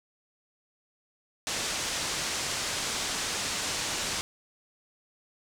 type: low-pass noise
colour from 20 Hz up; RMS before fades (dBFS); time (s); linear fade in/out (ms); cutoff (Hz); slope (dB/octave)
white; -32; 1.47-4.21; 0; 7800; 24
effects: none